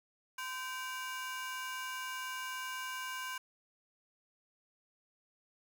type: ring-modulated tone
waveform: 30% pulse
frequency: 1291 Hz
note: E6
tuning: 37 cents flat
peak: -33 dBFS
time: 0.38-3.38 s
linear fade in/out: 5 ms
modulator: 265 Hz
effects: none